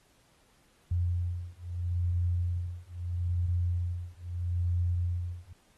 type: beating tone pair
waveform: sine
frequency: 87.31 / 88.08 Hz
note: F2 / F2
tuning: 0 / +15 cents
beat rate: 0.77 Hz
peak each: -31 dBFS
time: 0.91-5.53 s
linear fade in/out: 5 ms
effects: pink hiss -66 dBFS RMS until 5.77 s + AAC 32 kbps